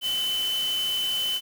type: tone in noise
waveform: sine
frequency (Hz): 3031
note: F#7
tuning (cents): +41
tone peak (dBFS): -24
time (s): 0.01-1.41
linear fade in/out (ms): 50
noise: white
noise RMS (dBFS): -36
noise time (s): 0.01-1.41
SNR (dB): +9
effects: none